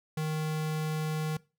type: tone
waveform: square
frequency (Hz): 155.56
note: D#3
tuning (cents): 0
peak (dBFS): -30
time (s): 0.17-1.37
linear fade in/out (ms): 5
effects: noise-tail reverb RT60 0.3 s tail -21 dB re dry